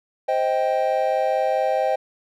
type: chord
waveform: triangle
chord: C minor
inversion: none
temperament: just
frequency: 523.3 / 627.9 / 784.9 Hz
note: C5 / Eb5 / G5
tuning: 0 / +16 / +2 cents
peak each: -21 dBFS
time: 0.28-1.96 s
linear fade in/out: 10 ms
effects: none